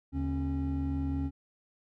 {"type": "tone cluster", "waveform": "triangle", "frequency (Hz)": [76.6, 142.5, 273.1], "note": ["D#2", "C#3", "C#4"], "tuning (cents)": [-27, 48, -26], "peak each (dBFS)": [-30, -36, -30], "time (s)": [0.12, 1.31], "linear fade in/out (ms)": 50, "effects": ["tanh soft clip ceiling -19 dBFS"]}